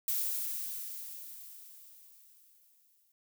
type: noise with exponential decay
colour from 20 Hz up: violet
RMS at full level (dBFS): -31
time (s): 0.08-3.12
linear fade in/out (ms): 2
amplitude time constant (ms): 660
effects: none